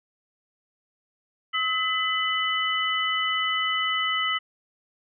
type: tone cluster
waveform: sine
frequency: 1286 / 2009 / 2994 Hz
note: E6 / B6 / F#7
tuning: -43 / +29 / +20 cents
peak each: -27 dBFS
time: 1.53-4.39 s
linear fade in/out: 20 ms
effects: none